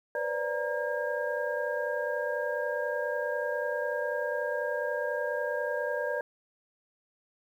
sine tone cluster, 491.8 / 522 / 586 / 936 / 1616 Hz, B4 / C5 / D5 / A#5 / G#6, -7 / -4 / -4 / +7 / -48 cents, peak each -34 / -40 / -32 / -39 / -35 dBFS, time 0.15-6.21 s, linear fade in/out 2 ms, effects 10-bit

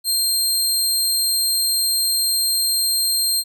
20% pulse tone, 4186 Hz, C8, in tune, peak -11 dBFS, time 0.04-3.44 s, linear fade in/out 50 ms, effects none

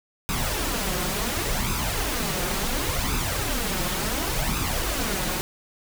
pink noise with flanger, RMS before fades -26 dBFS, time 0.29-5.41 s, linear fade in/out 0 ms, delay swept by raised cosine 0.79 to 5.59 ms, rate 0.7 Hz, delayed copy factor +0.6, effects none

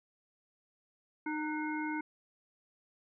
harmonic tone with a mistuned harmonic, 306.9 Hz, D#4, 24 cents flat, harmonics 1 / 3 / 5 / 7, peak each -35 / -40 / -42 / -43 dBFS, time 1.26-2.01 s, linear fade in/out 5 ms, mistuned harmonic 5, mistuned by -54 cents, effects none

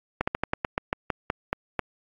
slowing click train, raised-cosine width 0.5 ms, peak -9 dBFS, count 12, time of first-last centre 0.21-1.793 s, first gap 65 ms, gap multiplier 1.15, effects AAC 48 kbps

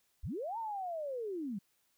sine linear two-way sweep, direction up then down, 31.84 to 932.3 to 181.7 Hz, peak -36 dBFS, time 0.23-1.59 s, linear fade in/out 10 ms, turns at 0.58 s, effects white hiss -75 dBFS RMS until 1.97 s

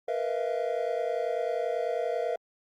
triangle tone cluster, 464.9 / 495.1 / 637 / 685 Hz, A#4 / B4 / D#5 / F5, -5 / +4 / +41 / -34 cents, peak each -31 dBFS, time 0.08-2.36 s, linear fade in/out 5 ms, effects Opus 48 kbps

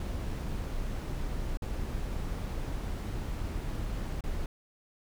brown noise with dropouts, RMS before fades -34 dBFS, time 0-4.46 s, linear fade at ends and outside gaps 2 ms, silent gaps 1.572-1.621 / 4.208-4.238 s, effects none

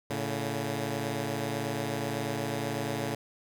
10% pulse tone pair together, 111.6 / 141.54 Hz, A2 / C#3, +25 / +36 cents, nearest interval major third, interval 411 cents, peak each -25 dBFS, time 0.1-3.15 s, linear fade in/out 5 ms, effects none

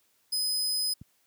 sawtooth tone, 5030 Hz, D#8, 18 cents sharp, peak -24 dBFS, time 0.32-0.94 s, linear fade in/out 10 ms
click, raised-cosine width 5 ms, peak -30 dBFS, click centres 1.015 s
effects white hiss -69 dBFS RMS until 1.26 s + high-pass 80 Hz 12 dB/octave

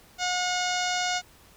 harmonic tone, 723 Hz, F#5, 40 cents flat, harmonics 1 / 2 / 3 / 4 / 5 / 6 / 7 / 8 / 9 / 10, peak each -29 / -32 / -34 / -35 / -36 / -37 / -37 / -38 / -39 / -39 dBFS, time 0.18-1.22 s, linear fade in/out 50 ms, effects pink hiss -55 dBFS RMS until 1.56 s

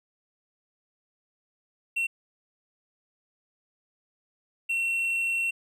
triangle tone bursts at uneven times, 2718 Hz, F7, 48 cents flat, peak -23 dBFS, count 2, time 1.96-2.07 / 4.69-5.51 s, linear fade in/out 10 ms, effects none

